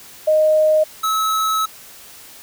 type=tone pair in turn; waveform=sine / square; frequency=620 / 1294.5 Hz; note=D#5 / E6; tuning=-6 / -32 cents; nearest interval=octave + minor second; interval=1274 cents; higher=second; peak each=-11 / -17 dBFS; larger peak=first; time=0.27-0.84 / 1.03-1.66 s; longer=second; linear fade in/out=10 ms; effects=white hiss -41 dBFS RMS until 2.42 s